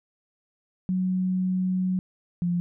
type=tone pair in turn; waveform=sine; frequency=185 / 174.78 Hz; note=F#3 / F3; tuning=0 / +2 cents; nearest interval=minor second; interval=98 cents; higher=first; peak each=-22 dBFS; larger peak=neither; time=0.89-1.99 / 2.42-2.6 s; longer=first; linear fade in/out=0 ms; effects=none